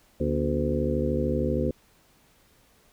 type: harmonic tone with a mistuned harmonic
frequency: 73 Hz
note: D2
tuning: 10 cents flat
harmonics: 1 / 2 / 3 / 4 / 5 / 6 / 7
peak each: -30 / -31 / -29 / -34 / -31 / -33 / -30 dBFS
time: 0.2-1.71 s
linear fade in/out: 5 ms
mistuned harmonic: 3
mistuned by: +140 cents
effects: pink hiss -61 dBFS RMS until 2.92 s

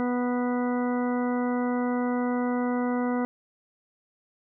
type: harmonic tone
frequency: 246.1 Hz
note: B3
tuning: 6 cents flat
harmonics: 1 / 2 / 3 / 4 / 5 / 6 / 8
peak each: -25 / -31 / -35 / -37 / -39 / -41 / -43 dBFS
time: 0-3.25 s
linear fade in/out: 0 ms
effects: none

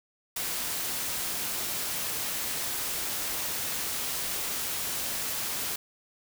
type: noise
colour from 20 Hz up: white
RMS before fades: -32 dBFS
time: 0.36-5.76 s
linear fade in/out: 5 ms
effects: none

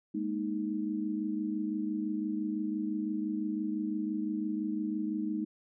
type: chord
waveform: sine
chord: Ab suspended second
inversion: none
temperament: just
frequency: 207.7 / 233.6 / 311.5 Hz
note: Ab3 / Bb3 / Eb4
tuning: 0 / +4 / +2 cents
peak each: -35 / -38 / -33 dBFS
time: 0.14-5.45 s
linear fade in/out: 10 ms
effects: none

